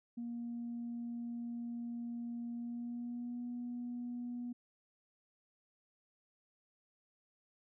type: tone with pitch glide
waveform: sine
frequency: 236.5 to 242.6 Hz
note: A#3 to B3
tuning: +25 to -31 cents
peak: -38 dBFS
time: 0.17-4.53 s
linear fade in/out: 10 ms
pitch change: +44 cents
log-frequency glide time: 2.53-3.43 s
effects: tanh soft clip ceiling -35 dBFS